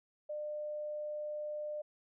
sine tone, 600 Hz, D5, 37 cents sharp, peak -37 dBFS, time 0.29-1.82 s, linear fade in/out 10 ms, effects none

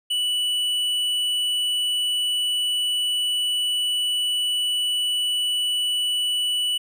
triangle tone with tanh clipping, 2960 Hz, F#7, in tune, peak -22 dBFS, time 0.1-6.78 s, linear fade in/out 10 ms, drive 12 dB, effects none

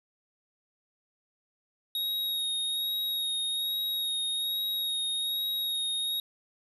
square tone with vibrato, 3761 Hz, A#7, 15 cents sharp, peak -29 dBFS, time 1.95-6.2 s, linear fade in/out 2 ms, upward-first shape sine, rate 1.2 Hz, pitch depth 19 cents each way, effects 11-bit

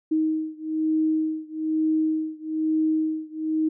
sine beating tone pair, 313.8 / 314.9 Hz, D#4 / D#4, +15 / +21 cents, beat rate 1.1 Hz, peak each -24 / -25 dBFS, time 0.11-3.69 s, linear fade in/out 10 ms, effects none

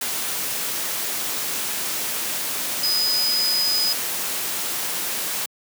sine tone in noise, 4994 Hz, D#8, 6 cents sharp, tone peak -19 dBFS, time 2.83-3.93 s, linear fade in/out 5 ms, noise white, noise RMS -26 dBFS, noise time 0.01-5.46 s, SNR +4 dB, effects high-pass 150 Hz 12 dB/octave

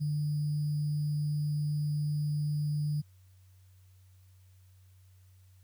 sine tone with sample-and-hold, 148.7 Hz, D3, 22 cents sharp, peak -28 dBFS, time 0-3.02 s, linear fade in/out 20 ms, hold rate 4900 Hz, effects added 93 Hz sine -56 dBFS peak until 5.63 s + white hiss -71 dBFS RMS until 5.63 s

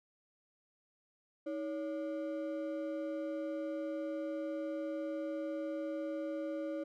triangle ring-modulated tone, 440 Hz, A4, in tune, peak -31 dBFS, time 1.46-6.84 s, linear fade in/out 10 ms, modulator 123 Hz, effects none

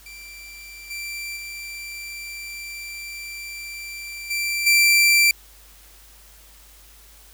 sawtooth tone with level steps, 2349 Hz, D7, in tune, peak -35 / -26 / -29 / -19 / -10 dBFS, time 0.06-5.31 s, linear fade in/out 2 ms, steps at 0.9 / 1.36 / 4.3 / 4.66 s, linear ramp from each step 10 ms, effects added 51 Hz sine -50 dBFS peak until 7.33 s + white hiss -50 dBFS RMS until 7.33 s

